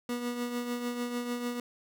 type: tone with tremolo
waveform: 30% pulse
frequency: 242.3 Hz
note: B3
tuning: 33 cents flat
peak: -27 dBFS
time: 0.09-1.6 s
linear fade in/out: 2 ms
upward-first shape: triangle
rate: 6.7 Hz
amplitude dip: 55%
effects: none